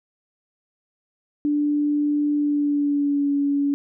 sine tone with pitch glide, 293.7 to 283.5 Hz, D4 to C#4, 0 to +39 cents, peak -18 dBFS, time 1.45-3.74 s, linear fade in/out 0 ms, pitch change -61 cents, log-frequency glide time 2.34-3.32 s, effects none

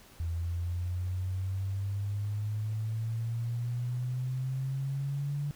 sine exponential sweep, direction up, 82.9 to 145.8 Hz, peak -30 dBFS, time 0.2-5.51 s, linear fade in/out 0 ms, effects pink hiss -56 dBFS RMS until 5.55 s

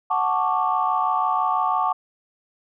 sine chord, D major seventh, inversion first, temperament equal, 740 / 880 / 1108.7 / 1174.7 Hz, F#5 / A5 / C#6 / D6, 0 / 0 / 0 / 0 cents, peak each -24 dBFS, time 0.1-1.93 s, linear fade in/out 10 ms, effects tanh soft clip ceiling -8 dBFS

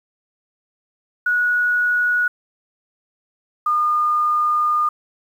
sine tone pair in turn, 1461 / 1215.6 Hz, F#6 / D#6, -22 / -41 cents, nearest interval minor third, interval 319 cents, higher first, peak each -15 dBFS, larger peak neither, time 1.26-2.28 / 3.66-4.89 s, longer second, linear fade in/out 5 ms, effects 8-bit

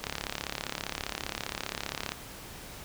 click train, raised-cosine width 0.2 ms, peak -14 dBFS, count 74, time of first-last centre 0.04-2.12 s, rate 35.1 Hz, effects pink hiss -45 dBFS RMS until 2.84 s

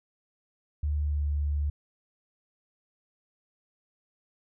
sine tone with pitch glide, 74 to 72.98 Hz, D2 to D2, +14 to -10 cents, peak -25 dBFS, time 0.83-1.7 s, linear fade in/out 5 ms, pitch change -24 cents, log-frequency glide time 1.03-1.24 s, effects none

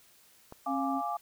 click, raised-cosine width 1 ms, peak -30 dBFS, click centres 0.524 s
sine chord, D diminished, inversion first, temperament equal, 698.5 / 830.6 / 1174.7 Hz, F5 / Ab5 / D6, 0 / 0 / 0 cents, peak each -35 dBFS, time 0.66-1.17 s, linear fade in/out 5 ms
sine tone, 270 Hz, C#4, 45 cents flat, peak -31 dBFS, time 0.66-1.02 s, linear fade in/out 50 ms
effects white hiss -61 dBFS RMS until 1.21 s

